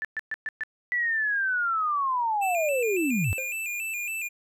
sine tone bursts, 1757 Hz, A6, 3 cents flat, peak -27 dBFS, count 5, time 0.02-0.635 s, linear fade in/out 0 ms, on 27 ms, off 120 ms
sine linear sweep, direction down, 1975.5 to 79.9 Hz, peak -23 dBFS, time 0.92-3.33 s, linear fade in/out 0 ms
square tone with vibrato, 2531 Hz, D#7, 29 cents sharp, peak -30 dBFS, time 2.41-4.29 s, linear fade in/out 20 ms, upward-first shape square, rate 3.6 Hz, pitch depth 77 cents each way
triangle tone with exponential decay, 523.3 Hz, C5, in tune, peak -28 dBFS, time 3.38-3.56 s, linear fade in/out 2 ms, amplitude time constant 39 ms
effects none

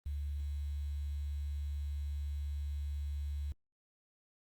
sine tone with quantisation, 72.1 Hz, D2, 31 cents flat, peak -35 dBFS, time 0.06-3.52 s, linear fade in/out 0 ms, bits 10, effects Opus 32 kbps

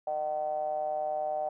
triangle ring-modulated tone, 75 Hz, D2, 37 cents sharp, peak -24 dBFS, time 0.07-1.49 s, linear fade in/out 5 ms, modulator 685 Hz, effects none

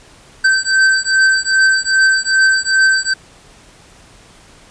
square beating tone pair, 1549 / 1551.5 Hz, G6 / G6, -21 / -18 cents, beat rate 2.5 Hz, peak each -14 / -14 dBFS, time 0.44-3.14 s, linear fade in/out 10 ms, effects pink hiss -44 dBFS RMS until 4.7 s + resampled to 22050 Hz

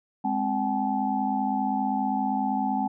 sine tone cluster, 207.6 / 262.9 / 766 / 856 Hz, G#3 / C4 / G5 / A5, 0 / +8 / -40 / -48 cents, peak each -29 dBFS, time 0.24-2.88 s, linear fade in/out 10 ms, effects none

